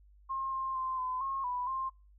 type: tone with pitch steps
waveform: sine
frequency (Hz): 1068 / 1060 / 1043 / 1018 / 1080 / 989 / 1057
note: C6 / C6 / C6 / C6 / C#6 / B5 / C6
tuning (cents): +35 / +22 / -6 / -48 / -45 / +2 / +17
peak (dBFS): -32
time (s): 0.29-1.9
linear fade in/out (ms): 20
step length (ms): 230
effects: noise-tail reverb RT60 0.3 s tail -25 dB re dry + added 50 Hz sine -57 dBFS peak until 2.18 s